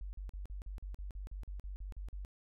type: tone bursts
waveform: sine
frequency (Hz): 48.29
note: G1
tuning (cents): -25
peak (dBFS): -40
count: 14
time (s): 0.01-2.249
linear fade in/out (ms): 0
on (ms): 120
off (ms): 43
effects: none